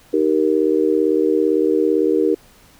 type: chord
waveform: sine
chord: Eb major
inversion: none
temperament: just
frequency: 311.1 / 388.9 / 466.7 Hz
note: Eb4 / G4 / Bb4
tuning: 0 / -14 / +2 cents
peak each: -18 dBFS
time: 0.13-2.35 s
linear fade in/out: 10 ms
effects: pink hiss -50 dBFS RMS until 2.79 s